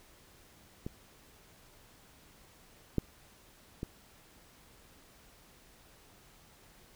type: clicks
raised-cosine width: 3 ms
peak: -25 / -15 / -23 dBFS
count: 3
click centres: 0.865 / 2.983 / 3.831 s
effects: pink hiss -60 dBFS RMS until 6.95 s